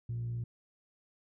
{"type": "tone with frequency modulation", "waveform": "sine", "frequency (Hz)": 117.7, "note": "A#2", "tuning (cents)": 17, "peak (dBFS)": -32, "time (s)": [0.09, 0.44], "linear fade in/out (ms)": 5, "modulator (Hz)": 57.8, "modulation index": 0.22, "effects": ["tanh soft clip ceiling -31 dBFS"]}